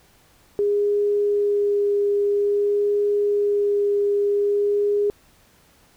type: tone with vibrato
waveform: sine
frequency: 408.6 Hz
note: G#4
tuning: 28 cents flat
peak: -17 dBFS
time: 0.59-5.1 s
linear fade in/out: 0 ms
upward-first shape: sine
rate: 0.5 Hz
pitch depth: 9 cents each way
effects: pink hiss -56 dBFS RMS until 5.96 s